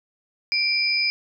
sine tone pair together, 2353 / 4986 Hz, D7 / D#8, +3 / +3 cents, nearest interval octave + minor second, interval 1300 cents, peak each -22 dBFS, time 0.52-1.1 s, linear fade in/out 0 ms, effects none

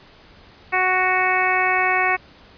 harmonic tone, 370 Hz, F#4, in tune, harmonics 1 / 2 / 3 / 4 / 5 / 6 / 7, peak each -28 / -22 / -24 / -27 / -23 / -22 / -27 dBFS, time 0.72-2.17 s, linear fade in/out 20 ms, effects pink hiss -48 dBFS RMS until 2.57 s + resampled to 11025 Hz

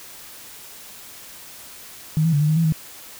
sine tone with pitch steps, 156.2 / 164.1 / 144.8 / 150.7 / 156.1 / 165.1 / 157.9 Hz, D#3 / E3 / D3 / D3 / D#3 / E3 / D#3, +7 / -8 / -24 / +45 / +6 / +3 / +26 cents, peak -15 dBFS, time 2.17-2.723 s, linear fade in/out 0 ms, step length 79 ms, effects white hiss -41 dBFS RMS until 3.19 s

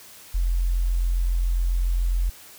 sine tone, 43.65 Hz, F1, in tune, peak -19 dBFS, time 0.34-2.3 s, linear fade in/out 10 ms, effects white hiss -46 dBFS RMS until 2.58 s

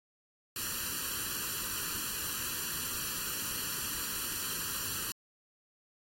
white noise with comb filter, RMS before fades -36 dBFS, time 0.56-5.12 s, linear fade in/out 2 ms, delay 0.69 ms, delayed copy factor +0.9, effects AAC 48 kbps

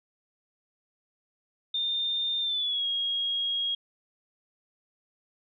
sine tone with pitch glide, 3618 to 3280 Hz, A7 to G#7, +48 to -22 cents, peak -26 dBFS, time 1.74-3.75 s, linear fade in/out 5 ms, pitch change -170 cents, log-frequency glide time 2.41-2.86 s, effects none

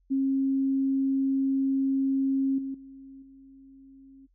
sine tone with level steps, 270 Hz, C#4, 45 cents flat, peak -22 / -30 / -43 / -48 dBFS, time 0.1-4.27 s, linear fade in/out 20 ms, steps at 2.58 / 2.74 / 3.22 s, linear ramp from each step 5 ms, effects noise-tail reverb RT60 0.1 s tail -20 dB re dry + added 44 Hz sine -63 dBFS peak until 4.34 s

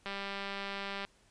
click train, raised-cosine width 0.3 ms, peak -23 dBFS, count 197, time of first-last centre 0.06-1.05 s, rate 198 Hz, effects pink hiss -66 dBFS RMS until 1.3 s + resampled to 22050 Hz

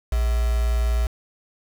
sine tone with quantisation, 58.27 Hz, A#1, in tune, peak -18 dBFS, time 0.12-1.07 s, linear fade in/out 5 ms, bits 5, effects none

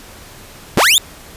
sawtooth linear sweep, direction up, 72 to 3752 Hz, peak -5 dBFS, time 0.77-0.98 s, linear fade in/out 0 ms, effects pink hiss -38 dBFS RMS until 1.36 s + resampled to 32000 Hz

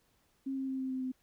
sine tone with pitch steps, 269 / 266.7 / 264.4 / 262.1 / 259.8 / 257.6 Hz, C4 / C4 / C4 / C4 / C4 / C4, +48 / +33 / +18 / +3 / -12 / -27 cents, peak -33 dBFS, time 0.46-1.12 s, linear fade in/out 10 ms, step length 110 ms, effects pink hiss -72 dBFS RMS until 1.22 s

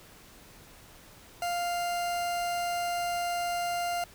40% pulse tone, 698.5 Hz, F5, in tune, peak -28 dBFS, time 1.42-4.04 s, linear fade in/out 2 ms, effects pink hiss -53 dBFS RMS until 4.14 s

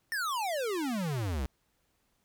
square exponential sweep, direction down, 1841 to 60.1 Hz, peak -31 dBFS, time 0.12-1.46 s, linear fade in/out 0 ms, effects pink hiss -74 dBFS RMS until 2.24 s

